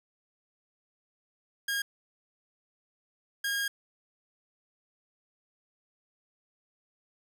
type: tone bursts at uneven times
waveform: sawtooth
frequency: 1627 Hz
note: G#6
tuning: 36 cents flat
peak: -25 dBFS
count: 2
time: 1.68-1.82 / 3.44-3.68 s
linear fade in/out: 5 ms
effects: none